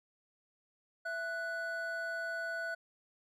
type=tone pair together; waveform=triangle; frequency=665.6 / 1480 Hz; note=E5 / F#6; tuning=+17 / 0 cents; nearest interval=octave + major second; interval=1383 cents; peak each=-39 / -35 dBFS; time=1.05-2.75 s; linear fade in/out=10 ms; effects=none